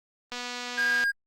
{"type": "click train", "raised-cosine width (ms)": 0.2, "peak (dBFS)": -18, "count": 177, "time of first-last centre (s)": [0.32, 1.038], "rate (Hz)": 245}
{"type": "tone", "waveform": "triangle", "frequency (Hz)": 1622, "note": "G#6", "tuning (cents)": -41, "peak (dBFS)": -21, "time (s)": [0.77, 1.12], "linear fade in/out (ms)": 20}
{"effects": ["Opus 32 kbps"]}